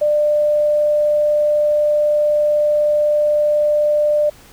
sine tone, 596 Hz, D5, 25 cents sharp, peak -12 dBFS, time 0.01-4.3 s, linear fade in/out 10 ms, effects pink hiss -45 dBFS RMS until 4.52 s

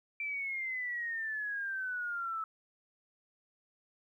sine exponential sweep, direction down, 2349 to 1300 Hz, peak -34 dBFS, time 0.2-2.44 s, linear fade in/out 2 ms, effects 12-bit

